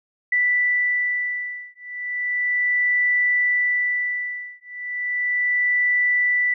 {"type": "beating tone pair", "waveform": "sine", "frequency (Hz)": [1974, 1974.35], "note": ["B6", "B6"], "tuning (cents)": [-1, -1], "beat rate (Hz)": 0.35, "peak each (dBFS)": -22, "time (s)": [0.32, 6.54], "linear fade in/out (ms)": 5, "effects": []}